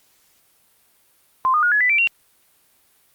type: tone with pitch steps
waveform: sine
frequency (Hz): 1042 / 1224.9 / 1440 / 1692.7 / 1989.9 / 2339 / 2750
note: C6 / D#6 / F#6 / G#6 / B6 / D7 / F7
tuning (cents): -7 / -27 / -47 / +33 / +13 / -8 / -27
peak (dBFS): -14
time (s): 1.45-2.073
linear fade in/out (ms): 0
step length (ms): 89
effects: white hiss -59 dBFS RMS until 3.14 s + Opus 48 kbps